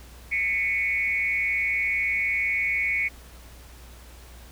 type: tone with frequency modulation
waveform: sine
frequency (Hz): 2217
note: C#7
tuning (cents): 0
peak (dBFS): -22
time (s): 0.31-3.09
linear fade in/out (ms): 20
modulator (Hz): 198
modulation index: 0.74
effects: added 60 Hz sine -45 dBFS peak until 4.51 s + pink hiss -50 dBFS RMS until 4.51 s